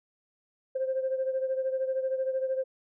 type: beating tone pair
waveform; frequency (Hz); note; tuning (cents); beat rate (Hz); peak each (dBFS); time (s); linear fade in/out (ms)
sine; 523.3 / 536.3; C5 / C5; 0 / +43; 13; -27 / -33; 0.75-2.64; 10
effects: tanh soft clip ceiling -21 dBFS